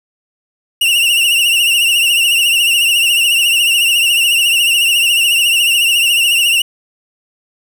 45% pulse tone with vibrato, 2794 Hz, F7, in tune, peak -9 dBFS, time 0.81-6.62 s, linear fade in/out 5 ms, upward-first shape triangle, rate 14 Hz, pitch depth 90 cents each way, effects none

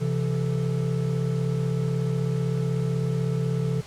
triangle tone cluster, 131.5 / 167.6 / 438.8 Hz, C3 / E3 / A4, +9 / +29 / -5 cents, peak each -23 / -25 / -30 dBFS, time 0-3.82 s, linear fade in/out 20 ms, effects pink hiss -45 dBFS RMS until 3.86 s + low-pass 9000 Hz 12 dB/octave

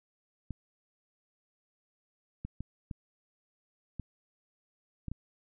clicks, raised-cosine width 5 ms, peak -25 dBFS, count 7, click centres 0.507 / 2.45 / 2.606 / 2.912 / 3.997 / 5.083 / 5.116 s, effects none

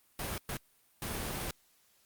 pink noise bursts at uneven times, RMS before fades -37 dBFS, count 3, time 0.19-0.38 / 0.49-0.57 / 1.02-1.51 s, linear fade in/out 2 ms, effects white hiss -68 dBFS RMS until 2.05 s + Opus 32 kbps

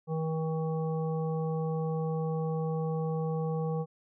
harmonic tone, 159.7 Hz, D#3, 45 cents sharp, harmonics 1 / 3 / 5 / 7, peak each -30 / -34 / -41 / -46 dBFS, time 0.07-3.86 s, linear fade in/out 50 ms, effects none

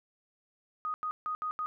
sine tone bursts at uneven times, 1244.5 Hz, D#6, in tune, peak -31 dBFS, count 5, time 0.85-0.94 / 1.03-1.11 / 1.26-1.35 / 1.42-1.51 / 1.59-1.66 s, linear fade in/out 0 ms, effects none

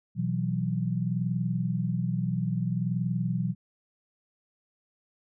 sine chord, B suspended fourth, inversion none, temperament just, 123.47 / 164.63 / 185.21 Hz, B2 / E3 / F#3, 0 / -2 / +2 cents, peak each -30 dBFS, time 0.15-3.55 s, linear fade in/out 50 ms, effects none

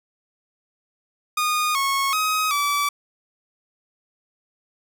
sawtooth tone with pitch steps, 1228 / 1097 / 1263 / 1153 Hz, D#6 / C#6 / D#6 / D6, -23 / -18 / +26 / -32 cents, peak -16 dBFS, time 1.37-2.89 s, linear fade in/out 5 ms, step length 380 ms, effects none

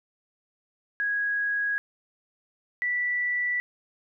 sine tone pair in turn, 1655 / 1964 Hz, G#6 / B6, -6 / -10 cents, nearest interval minor third, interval 296 cents, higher second, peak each -24 dBFS, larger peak neither, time 1-1.78 / 2.82-3.6 s, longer neither, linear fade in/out 0 ms, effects none

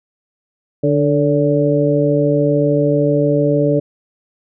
harmonic tone with a mistuned harmonic, 146.83 Hz, D3, in tune, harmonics 1 / 2 / 3 / 4, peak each -17 / -17 / -17 / -17 dBFS, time 0.83-3.8 s, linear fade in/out 10 ms, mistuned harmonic 4, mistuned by -40 cents, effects none

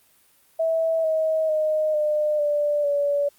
sine tone with pitch steps, 651 / 634.7 / 618.7 / 603.2 / 588.1 / 573.3 Hz, E5 / D#5 / D#5 / D5 / D5 / D5, -22 / +34 / -10 / +46 / +2 / -42 cents, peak -19 dBFS, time 0.59-3.29 s, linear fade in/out 10 ms, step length 450 ms, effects white hiss -59 dBFS RMS until 3.38 s + Opus 32 kbps

